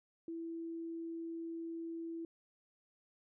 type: tone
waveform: sine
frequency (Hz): 331.2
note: E4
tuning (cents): +8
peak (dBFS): -40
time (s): 0.28-2.25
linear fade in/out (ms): 2
effects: none